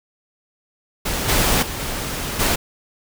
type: noise with level steps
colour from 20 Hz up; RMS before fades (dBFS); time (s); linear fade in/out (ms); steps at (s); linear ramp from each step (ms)
pink; -23 / -17 / -28 / -26 / -18; 1.05-2.56; 10; 1.28 / 1.62 / 1.79 / 2.39; 10
effects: none